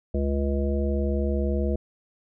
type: harmonic tone with a mistuned harmonic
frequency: 69.7 Hz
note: C#2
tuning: 10 cents sharp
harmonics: 1 / 3 / 5 / 7 / 9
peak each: -24 / -29 / -31 / -32 / -34 dBFS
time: 0.14-1.76 s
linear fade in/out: 5 ms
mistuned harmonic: 1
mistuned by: +18 cents
effects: none